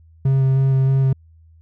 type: tone with vibrato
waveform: triangle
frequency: 133.9 Hz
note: C3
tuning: 40 cents sharp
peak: -11 dBFS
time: 0.25-1.13 s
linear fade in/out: 5 ms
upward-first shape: square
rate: 3.2 Hz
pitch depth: 10 cents each way
effects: added 81 Hz sine -46 dBFS peak until 1.61 s